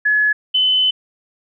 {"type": "tone pair in turn", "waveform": "sine", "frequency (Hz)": [1700, 3029], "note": ["G#6", "F#7"], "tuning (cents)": [40, 40], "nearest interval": "minor seventh", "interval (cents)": 1000, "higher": "second", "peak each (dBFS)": -12, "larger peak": "neither", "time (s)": [[0.05, 0.33], [0.54, 0.91]], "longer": "second", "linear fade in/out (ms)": 10, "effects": []}